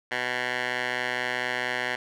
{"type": "tone with band-pass filter", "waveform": "10% pulse", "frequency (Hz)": 124.4, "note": "B2", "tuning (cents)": 13, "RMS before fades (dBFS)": -29, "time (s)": [0.11, 1.96], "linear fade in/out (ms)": 10, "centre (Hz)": 1900, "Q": 1.6, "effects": []}